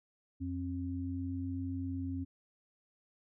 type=tone pair together; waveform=sine; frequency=89.4 / 267.7 Hz; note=F2 / C4; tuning=+41 / +40 cents; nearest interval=octave + perfect fifth; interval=1899 cents; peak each=-38 / -37 dBFS; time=0.4-2.25 s; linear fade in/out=20 ms; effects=none